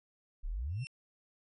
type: exponential sweep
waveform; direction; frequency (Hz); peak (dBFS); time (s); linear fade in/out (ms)
sine; up; 30.87 to 142; -34; 0.43-0.85; 20
type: tone with exponential growth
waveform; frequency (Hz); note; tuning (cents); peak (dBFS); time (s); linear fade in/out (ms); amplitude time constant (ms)
sawtooth; 2700; E7; +41; -37; 0.69-0.87; 0; 37
effects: resampled to 22050 Hz